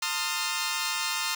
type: chord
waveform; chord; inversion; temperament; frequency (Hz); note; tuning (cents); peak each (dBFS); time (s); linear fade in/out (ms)
10% pulse; F dominant seventh; first; equal with one note detuned; 898 / 1046.5 / 1244.5 / 1396.9; A5 / C6 / Eb6 / F6; +35 / 0 / 0 / 0; -25; 0.02-1.35; 5
effects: none